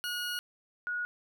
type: tone pair in turn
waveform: 20% pulse / sine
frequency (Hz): 1447 / 1452.4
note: F#6 / F#6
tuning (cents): -39 / -33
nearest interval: unison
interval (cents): 6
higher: second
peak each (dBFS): -28 / -31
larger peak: first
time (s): 0.04-0.39 / 0.87-1.05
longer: first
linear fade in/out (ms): 0
effects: none